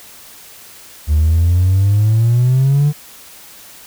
triangle exponential sweep, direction up, 73.42 to 150 Hz, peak -6 dBFS, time 1.07-2.93 s, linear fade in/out 50 ms, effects tanh soft clip ceiling -5 dBFS + white hiss -39 dBFS RMS until 3.86 s

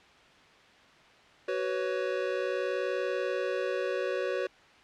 square chord, F# suspended fourth, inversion none, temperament equal with one note detuned, 375.4 / 493.9 / 554.4 Hz, F#4 / B4 / C#5, +25 / 0 / 0 cents, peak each -34 dBFS, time 1.48-4.47 s, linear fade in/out 5 ms, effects white hiss -56 dBFS RMS until 4.83 s + low-pass 3000 Hz 12 dB/octave

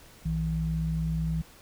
sine tone pair together, 60.9 / 161.09 Hz, B1 / E3, -24 / -40 cents, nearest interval octave + perfect fourth, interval 1684 cents, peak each -31 / -27 dBFS, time 0.25-1.42 s, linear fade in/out 10 ms, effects pink hiss -53 dBFS RMS until 1.61 s

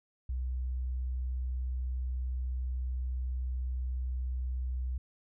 sine tone, 63.1 Hz, B1, 38 cents sharp, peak -31 dBFS, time 0.29-4.98 s, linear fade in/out 5 ms, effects none

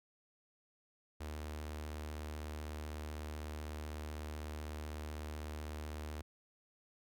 sawtooth tone with notch filter, 76 Hz, D#2, 40 cents flat, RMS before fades -44 dBFS, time 1.2-6.22 s, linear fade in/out 10 ms, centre 160 Hz, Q 1.6, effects none

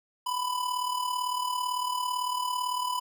square tone with amplitude modulation, 996 Hz, B5, 14 cents sharp, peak -26 dBFS, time 0.26-3 s, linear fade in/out 10 ms, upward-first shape sine, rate 37.9 Hz, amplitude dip 60%, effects none

